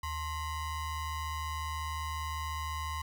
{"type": "ring-modulated tone", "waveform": "square", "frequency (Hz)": 488.8, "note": "B4", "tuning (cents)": -18, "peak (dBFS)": -32, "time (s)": [0.03, 3.02], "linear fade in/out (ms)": 5, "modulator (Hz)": 566, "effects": []}